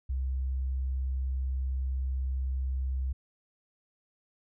sine tone, 65.41 Hz, C2, in tune, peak -28 dBFS, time 0.09-3.13 s, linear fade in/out 10 ms, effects none

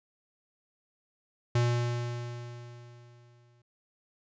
square tone with exponential decay, 120 Hz, B2, 49 cents flat, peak -23 dBFS, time 1.55-3.62 s, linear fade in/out 5 ms, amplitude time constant 450 ms, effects resampled to 16000 Hz

